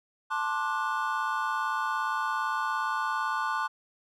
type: chord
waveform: triangle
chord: D dominant seventh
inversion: second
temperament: just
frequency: 881 / 1057.2 / 1174.7 / 1468.3 Hz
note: A5 / C6 / D6 / F#6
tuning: +2 / +18 / 0 / -14 cents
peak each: -31 dBFS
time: 0.3-3.68 s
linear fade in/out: 20 ms
effects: none